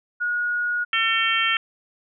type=tone; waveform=sine; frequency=1447 Hz; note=F#6; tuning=39 cents flat; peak=-21 dBFS; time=0.2-0.85 s; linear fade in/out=20 ms
type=harmonic tone; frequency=450 Hz; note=A4; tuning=39 cents sharp; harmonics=3 / 4 / 5 / 6 / 7; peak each=-25 / -25 / -25 / -25 / -25 dBFS; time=0.93-1.57 s; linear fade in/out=2 ms
effects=none